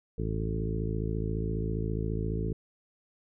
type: harmonic tone with a mistuned harmonic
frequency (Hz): 54.7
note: A1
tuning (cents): -9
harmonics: 1 / 2 / 3 / 4 / 5 / 6 / 7 / 8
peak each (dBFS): -33 / -34 / -35 / -41 / -42 / -41 / -41 / -39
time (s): 0.18-2.53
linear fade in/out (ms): 5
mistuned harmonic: 1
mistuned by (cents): +34
effects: none

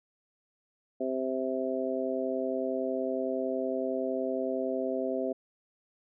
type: harmonic tone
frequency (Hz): 130.81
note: C3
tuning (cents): 0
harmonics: 2 / 3 / 4 / 5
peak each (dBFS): -34 / -34 / -34 / -34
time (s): 1-5.33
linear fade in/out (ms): 10
effects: none

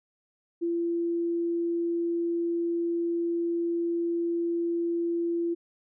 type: tone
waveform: sine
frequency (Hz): 340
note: F4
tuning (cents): -46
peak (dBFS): -25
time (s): 0.61-5.55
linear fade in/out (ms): 20
effects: none

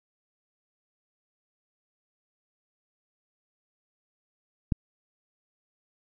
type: click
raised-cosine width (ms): 5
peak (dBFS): -11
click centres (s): 4.722
effects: none

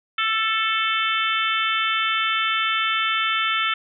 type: harmonic tone with a mistuned harmonic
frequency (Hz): 440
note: A4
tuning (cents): 0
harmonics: 3 / 4 / 5 / 6 / 7 / 8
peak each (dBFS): -23 / -29 / -27 / -28 / -27 / -29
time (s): 0.18-3.74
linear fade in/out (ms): 5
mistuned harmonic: 3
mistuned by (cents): +17
effects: none

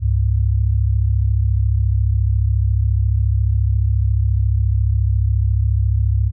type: tone pair together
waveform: sine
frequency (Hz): 67.32 / 101.6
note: C2 / G#2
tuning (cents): +50 / -38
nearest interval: perfect fifth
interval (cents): 712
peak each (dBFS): -16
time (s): 0-6.32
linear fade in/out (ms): 50
effects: none

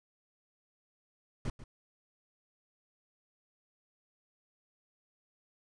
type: noise with echo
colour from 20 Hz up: brown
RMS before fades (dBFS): -34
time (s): 1.45-1.5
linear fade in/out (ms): 2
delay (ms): 140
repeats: 1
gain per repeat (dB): -14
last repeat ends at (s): 1.64
effects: resampled to 22050 Hz

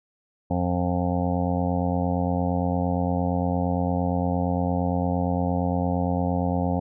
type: harmonic tone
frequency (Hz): 88.7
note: F2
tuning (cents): +27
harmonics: 1 / 2 / 3 / 5 / 6 / 7 / 8 / 9 / 10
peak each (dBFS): -27 / -26 / -28 / -37 / -31 / -39 / -32 / -34 / -39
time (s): 0.5-6.8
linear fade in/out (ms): 10
effects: none

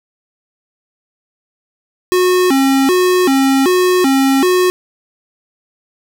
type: tone with vibrato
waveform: square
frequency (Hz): 313.6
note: D#4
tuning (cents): +14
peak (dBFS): -10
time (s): 2.12-4.7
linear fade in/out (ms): 0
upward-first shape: square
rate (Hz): 1.3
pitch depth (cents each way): 260
effects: none

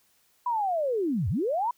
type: linear two-way sweep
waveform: sine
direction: down then up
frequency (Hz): 1000 to 76.2 to 1000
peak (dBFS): -24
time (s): 0.46-1.71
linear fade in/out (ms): 5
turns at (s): 1.29
effects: white hiss -66 dBFS RMS until 1.77 s

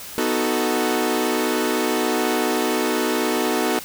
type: chord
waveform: sawtooth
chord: B dominant seventh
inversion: none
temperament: equal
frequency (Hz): 246.9 / 311.1 / 370 / 440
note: B3 / D#4 / F#4 / A4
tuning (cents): 0 / 0 / 0 / 0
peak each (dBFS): -21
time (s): 0.18-3.79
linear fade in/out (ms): 0
effects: white hiss -36 dBFS RMS until 3.84 s

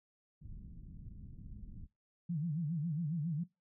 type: low-pass noise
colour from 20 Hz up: pink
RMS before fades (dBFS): -49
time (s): 0.41-1.87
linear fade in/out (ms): 20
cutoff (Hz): 200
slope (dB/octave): 24
type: tone with vibrato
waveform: sine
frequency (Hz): 158.9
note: D#3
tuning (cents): +37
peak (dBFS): -33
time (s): 2.29-3.44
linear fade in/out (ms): 10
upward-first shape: sine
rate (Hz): 7.3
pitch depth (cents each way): 180
effects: noise-tail reverb RT60 0.2 s tail -20 dB re dry

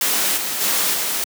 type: noise with level steps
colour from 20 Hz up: white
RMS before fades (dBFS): -19 / -24 / -19 / -22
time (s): 0.01-1.24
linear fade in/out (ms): 2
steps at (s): 0.36 / 0.6 / 0.93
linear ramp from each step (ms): 20
effects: high-pass 200 Hz 12 dB/octave

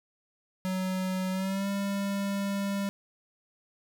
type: tone with pitch glide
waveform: square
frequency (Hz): 186.5 to 198.73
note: F#3 to G3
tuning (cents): +14 to +24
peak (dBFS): -29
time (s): 0.65-2.89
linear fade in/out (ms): 0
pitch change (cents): +110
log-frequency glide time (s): 1.31-1.68
effects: none

